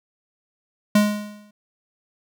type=tone with exponential decay; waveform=square; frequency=208.4 Hz; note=G#3; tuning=6 cents sharp; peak=-12 dBFS; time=0.95-1.51 s; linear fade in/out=5 ms; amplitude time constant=120 ms; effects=none